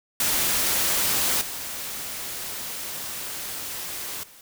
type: noise with level steps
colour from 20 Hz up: white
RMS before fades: -23 / -33 / -49 dBFS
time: 0.2-4.41 s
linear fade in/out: 2 ms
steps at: 1.41 / 4.23 s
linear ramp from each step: 5 ms
effects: none